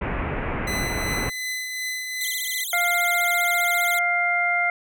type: low-pass noise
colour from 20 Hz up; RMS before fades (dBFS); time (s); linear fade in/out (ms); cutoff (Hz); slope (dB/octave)
pink; -27; 0.01-1.3; 10; 2500; 48
type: tone with tremolo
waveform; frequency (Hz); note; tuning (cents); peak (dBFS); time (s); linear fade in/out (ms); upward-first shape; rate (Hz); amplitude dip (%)
sawtooth; 2017; B6; +36; -22; 0.67-2.64; 5; triangle; 2.7; 40
type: tone with vibrato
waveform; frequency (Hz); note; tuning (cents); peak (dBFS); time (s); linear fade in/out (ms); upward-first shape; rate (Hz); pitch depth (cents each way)
5% pulse; 3566; A7; +22; -21; 2.21-3.99; 2; sine; 15; 240
type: harmonic tone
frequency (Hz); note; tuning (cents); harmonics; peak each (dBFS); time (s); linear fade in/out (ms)
700; F5; +4; 1 / 2 / 3; -25 / -26 / -21; 2.73-4.7; 2
effects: none